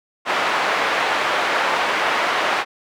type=band-pass noise; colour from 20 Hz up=pink; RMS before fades=-20 dBFS; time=0.25-2.65 s; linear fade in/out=50 ms; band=700 to 2300 Hz; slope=12 dB/octave; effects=none